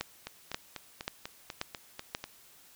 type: two click trains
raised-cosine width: 0.2 ms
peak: -21 / -15 dBFS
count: 9 / 5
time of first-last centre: 0.27-2.24 / 0.01-2.149 s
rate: 4.06 / 1.87 Hz
effects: white hiss -58 dBFS RMS until 2.75 s